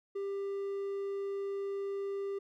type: tone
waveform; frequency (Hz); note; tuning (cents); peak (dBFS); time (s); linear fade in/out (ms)
triangle; 396.3; G4; +19; -32; 0.15-2.39; 10
effects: none